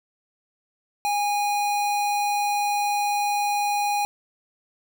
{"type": "tone", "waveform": "square", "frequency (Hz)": 821, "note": "G#5", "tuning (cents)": -20, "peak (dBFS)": -22, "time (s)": [1.05, 4.05], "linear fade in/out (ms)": 0, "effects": []}